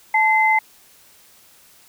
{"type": "tone pair together", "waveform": "sine", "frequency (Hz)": [872.6, 2061], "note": ["A5", "C7"], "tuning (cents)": [-15, -27], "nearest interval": "octave + minor third", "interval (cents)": 1488, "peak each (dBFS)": [-16, -16], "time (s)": [0.14, 0.59], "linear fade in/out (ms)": 5, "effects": ["white hiss -51 dBFS RMS until 1.88 s"]}